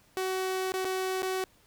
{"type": "tone with dropouts", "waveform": "sawtooth", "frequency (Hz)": 375.7, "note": "F#4", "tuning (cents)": 26, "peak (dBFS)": -25, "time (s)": [0.17, 1.44], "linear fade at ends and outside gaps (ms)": 0, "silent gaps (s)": [[0.72, 0.739], [0.846, 0.852], [1.221, 1.23]], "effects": ["pink hiss -63 dBFS RMS until 1.66 s"]}